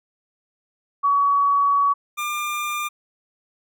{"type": "tone pair in turn", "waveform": ["sine", "25% pulse"], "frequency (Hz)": [1130, 1198], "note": ["C#6", "D6"], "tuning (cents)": [33, 34], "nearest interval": "minor second", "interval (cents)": 101, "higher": "second", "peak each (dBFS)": [-15, -20], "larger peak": "first", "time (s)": [[1.03, 1.94], [2.17, 2.89]], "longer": "first", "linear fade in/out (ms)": 20, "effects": []}